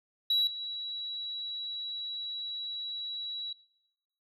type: tone with level steps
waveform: sine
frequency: 3904 Hz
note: B7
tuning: 21 cents flat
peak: -22 / -34 dBFS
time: 0.3-3.53 s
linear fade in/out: 5 ms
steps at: 0.47 s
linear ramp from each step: 2 ms
effects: noise-tail reverb RT60 0.9 s tail -22 dB re dry + tanh soft clip ceiling -22 dBFS